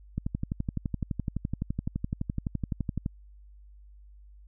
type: click train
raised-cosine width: 5 ms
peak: -17 dBFS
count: 35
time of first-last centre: 0.18-3.061 s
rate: 11.8 Hz
effects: added 50 Hz sine -49 dBFS peak until 4.47 s